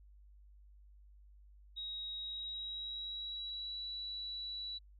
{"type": "tone with pitch glide", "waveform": "sine", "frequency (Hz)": [3800, 3934], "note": ["A#7", "B7"], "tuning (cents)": [33, -7], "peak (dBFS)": -40, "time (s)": [1.76, 4.79], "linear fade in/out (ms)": 20, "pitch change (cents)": 60, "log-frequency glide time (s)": [2.19, 3.84], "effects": ["added 50 Hz sine -57 dBFS peak until 4.99 s"]}